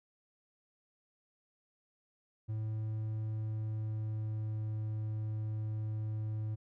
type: tone with pitch glide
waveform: triangle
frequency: 109 to 108.18 Hz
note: A2 to A2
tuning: -16 to -29 cents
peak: -32 dBFS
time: 2.48-6.56 s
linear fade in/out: 20 ms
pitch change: -13 cents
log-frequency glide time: 3.24-4.71 s
effects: none